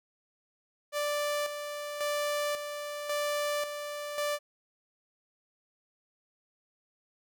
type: tone with tremolo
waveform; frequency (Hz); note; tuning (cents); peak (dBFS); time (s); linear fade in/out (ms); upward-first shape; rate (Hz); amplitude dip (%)
sawtooth; 587.3; D5; 0; -25; 0.92-4.39; 50; square; 0.92; 55
effects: none